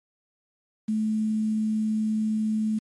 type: tone with quantisation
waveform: sine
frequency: 216.8 Hz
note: A3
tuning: 25 cents flat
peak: -22 dBFS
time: 0.88-2.79 s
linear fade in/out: 10 ms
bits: 8
effects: MP3 48 kbps